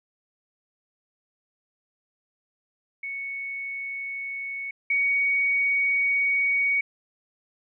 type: tone pair in turn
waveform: sine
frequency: 2217 / 2241 Hz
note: C#7 / C#7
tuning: 0 / +18 cents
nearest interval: unison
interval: 18 cents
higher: second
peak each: -30 / -20 dBFS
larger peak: second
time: 3.03-4.71 / 4.9-6.81 s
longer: second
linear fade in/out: 5 ms
effects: none